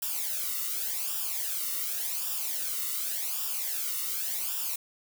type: noise with flanger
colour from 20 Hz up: blue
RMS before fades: -32 dBFS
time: 0.02-4.76 s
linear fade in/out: 5 ms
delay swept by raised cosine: 0.47 to 1.24 ms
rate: 0.88 Hz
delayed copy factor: -0.75
effects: none